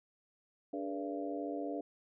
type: harmonic tone with a mistuned harmonic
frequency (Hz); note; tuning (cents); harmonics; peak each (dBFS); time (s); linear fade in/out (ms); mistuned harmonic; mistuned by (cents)
97.3; G2; -12; 3 / 4 / 5 / 6 / 7; -39 / -44 / -44 / -45 / -43; 0.73-1.81; 5; 4; +99
effects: none